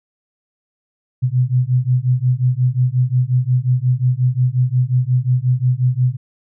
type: beating tone pair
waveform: sine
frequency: 123.47 / 129.07 Hz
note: B2 / C3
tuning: 0 / -23 cents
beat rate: 5.6 Hz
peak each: -16 dBFS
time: 1.22-6.17 s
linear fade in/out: 20 ms
effects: none